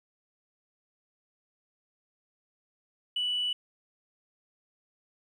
sine tone, 2960 Hz, F#7, in tune, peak -26 dBFS, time 3.16-3.53 s, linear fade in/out 5 ms, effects tanh soft clip ceiling -23 dBFS + 11-bit

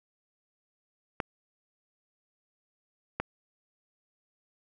clicks, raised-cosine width 0.5 ms, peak -14 dBFS, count 2, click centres 1.202 / 3.2 s, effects none

